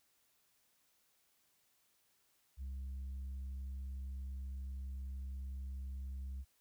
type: tone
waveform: sine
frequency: 66.5 Hz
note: C2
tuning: 29 cents sharp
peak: -38 dBFS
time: 2.57-6.45 s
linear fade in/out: 50 ms
effects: tanh soft clip ceiling -40 dBFS + white hiss -75 dBFS RMS until 6.6 s